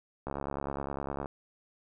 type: click train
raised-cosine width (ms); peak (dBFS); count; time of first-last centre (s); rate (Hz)
1; -21; 70; 0.27-1.259; 69.8
effects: none